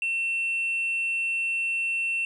sine tone, 2700 Hz, E7, 41 cents sharp, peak -22 dBFS, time 0.02-2.25 s, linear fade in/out 2 ms, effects tanh soft clip ceiling -23 dBFS + 10-bit

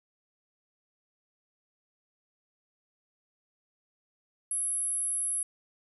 sine tone, 10890 Hz, F9, 45 cents flat, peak -28 dBFS, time 4.51-5.43 s, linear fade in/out 2 ms, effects none

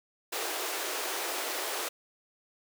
pink high-pass noise, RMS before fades -34 dBFS, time 0.32-1.89 s, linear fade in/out 10 ms, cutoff 340 Hz, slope 48 dB/octave, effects none

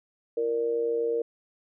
sine tone with amplitude modulation, 466.2 Hz, A#4, in tune, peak -21 dBFS, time 0.37-1.22 s, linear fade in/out 5 ms, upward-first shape sine, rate 128 Hz, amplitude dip 65%, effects none

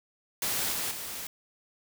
white noise with level steps, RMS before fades -30 / -32 / -38 dBFS, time 0.42-1.27 s, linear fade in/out 2 ms, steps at 0.72 / 0.91 s, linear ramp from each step 5 ms, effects none

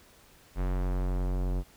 square tone with low-pass filter sweep, 45.8 Hz, F#1, 17 cents flat, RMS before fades -29 dBFS, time 0.55-1.64 s, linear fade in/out 50 ms, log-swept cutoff 1800 to 650 Hz, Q 0.71, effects pink hiss -58 dBFS RMS until 1.76 s

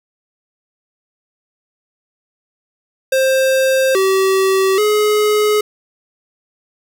square tone with pitch steps, 528 / 383.3 / 422.1 Hz, C5 / G4 / G#4, +16 / -39 / +28 cents, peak -12 dBFS, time 3.12-5.61 s, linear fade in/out 5 ms, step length 830 ms, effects none

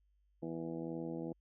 harmonic tone, 82.41 Hz, E2, in tune, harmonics 2 / 3 / 4 / 5 / 6 / 7 / 8 / 9 / 10, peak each -45 / -46 / -42 / -55 / -46 / -59 / -53 / -61 / -58 dBFS, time 0.42-1.33 s, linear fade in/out 10 ms, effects added 50 Hz sine -70 dBFS peak until 1.4 s

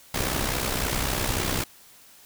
pink noise with amplitude modulation, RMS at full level -24 dBFS, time 0.14-1.64 s, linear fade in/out 5 ms, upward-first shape sine, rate 63.6 Hz, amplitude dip 60%, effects white hiss -52 dBFS RMS until 2.25 s

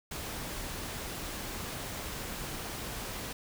pink noise, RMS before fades -39 dBFS, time 0.11-3.33 s, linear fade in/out 5 ms, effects none

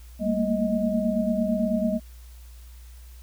sine tone cluster, 197 / 224.6 / 233.6 / 627 Hz, G3 / A3 / A#3 / D#5, +9 / +36 / +4 / +13 cents, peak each -27 dBFS, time 0.19-2 s, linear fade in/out 50 ms, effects added 60 Hz sine -42 dBFS peak until 3.22 s + white hiss -56 dBFS RMS until 3.22 s

